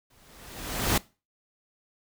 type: noise with exponential growth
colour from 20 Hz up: pink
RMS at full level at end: -22 dBFS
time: 0.1-0.98 s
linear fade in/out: 5 ms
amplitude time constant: 190 ms
effects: noise-tail reverb RT60 0.3 s tail -21 dB re dry